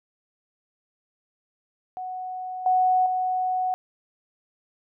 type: tone with level steps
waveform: sine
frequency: 740 Hz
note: F#5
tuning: in tune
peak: -30 / -17 / -22 dBFS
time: 1.97-3.74 s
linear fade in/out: 0 ms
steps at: 2.66 / 3.06 s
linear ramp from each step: 2 ms
effects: none